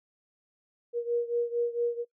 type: beating tone pair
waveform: sine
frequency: 473.3 / 477.7 Hz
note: A#4 / A#4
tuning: +26 / +42 cents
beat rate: 4.4 Hz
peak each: -28 / -31 dBFS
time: 0.93-2.05 s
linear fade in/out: 50 ms
effects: noise-tail reverb RT60 0.1 s tail -21 dB re dry